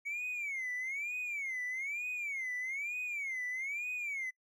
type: tone with vibrato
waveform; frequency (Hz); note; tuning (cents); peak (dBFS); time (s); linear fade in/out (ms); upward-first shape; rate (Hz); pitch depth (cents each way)
triangle; 2223; C#7; +4; -33; 0.05-4.31; 20; sine; 1.1; 200
effects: noise-tail reverb RT60 0.1 s tail -23 dB re dry + tanh soft clip ceiling -30 dBFS